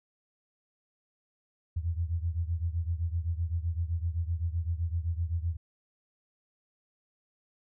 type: beating tone pair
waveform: sine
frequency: 81.8 / 89.6 Hz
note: E2 / F2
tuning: -13 / +45 cents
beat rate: 7.8 Hz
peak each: -30 / -33 dBFS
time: 1.76-5.57 s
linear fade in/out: 10 ms
effects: none